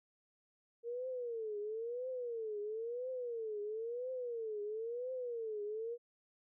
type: tone with vibrato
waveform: sine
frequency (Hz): 461.7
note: A#4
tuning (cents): -17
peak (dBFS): -38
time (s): 0.83-5.98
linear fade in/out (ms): 50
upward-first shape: triangle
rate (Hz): 0.99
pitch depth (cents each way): 210
effects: none